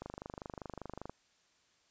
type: click train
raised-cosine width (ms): 1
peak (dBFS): -28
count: 28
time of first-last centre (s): 0.02-1.096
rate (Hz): 25.1
effects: white hiss -71 dBFS RMS until 1.9 s + resampled to 16000 Hz